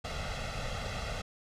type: noise with comb filter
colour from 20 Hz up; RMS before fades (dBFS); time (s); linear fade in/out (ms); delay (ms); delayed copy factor
pink; -36; 0.04-1.22; 10; 1.5; +0.85
effects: low-pass 5000 Hz 12 dB/octave